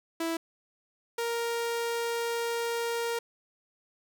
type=tone pair in turn; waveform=sawtooth; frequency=329.6 / 467 Hz; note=E4 / A#4; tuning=0 / +3 cents; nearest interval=tritone; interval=603 cents; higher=second; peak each=-25 / -25 dBFS; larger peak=neither; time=0.2-0.37 / 1.18-3.19 s; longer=second; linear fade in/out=5 ms; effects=none